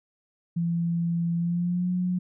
sine tone with pitch glide, 169.5 to 180.62 Hz, E3 to F#3, +49 to -41 cents, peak -23 dBFS, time 0.56-2.19 s, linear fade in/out 10 ms, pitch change +110 cents, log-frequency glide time 1.37-1.9 s, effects none

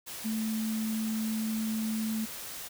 sine tone in noise, 220 Hz, A3, in tune, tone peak -29 dBFS, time 0.24-2.26 s, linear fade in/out 20 ms, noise white, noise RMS -41 dBFS, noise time 0.06-2.69 s, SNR +9 dB, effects none

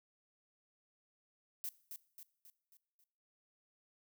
violet noise with echo, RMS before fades -41 dBFS, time 1.64-1.69 s, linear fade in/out 0 ms, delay 270 ms, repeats 5, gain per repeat -6 dB, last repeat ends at 3.04 s, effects noise-tail reverb RT60 0.7 s tail -20 dB re dry

